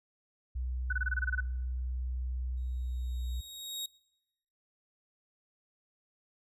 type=tone; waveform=sine; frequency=62.7 Hz; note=B1; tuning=27 cents sharp; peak=-32 dBFS; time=0.55-3.41 s; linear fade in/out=10 ms
type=tone bursts; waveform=sine; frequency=1495 Hz; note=F#6; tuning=17 cents sharp; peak=-29 dBFS; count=10; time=0.9-1.405 s; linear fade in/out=5 ms; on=28 ms; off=25 ms
type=tone with exponential growth; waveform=sawtooth; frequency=3770 Hz; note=A#7; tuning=19 cents sharp; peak=-31 dBFS; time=2.57-3.86 s; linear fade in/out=5 ms; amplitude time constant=280 ms
effects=noise-tail reverb RT60 0.9 s tail -23 dB re dry + resampled to 32000 Hz